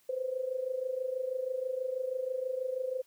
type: tone with amplitude modulation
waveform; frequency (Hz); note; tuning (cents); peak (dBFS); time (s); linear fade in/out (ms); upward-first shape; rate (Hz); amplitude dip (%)
sine; 515; C5; -28; -28; 0.09-3.02; 5; sine; 26.2; 75
effects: white hiss -67 dBFS RMS until 3.06 s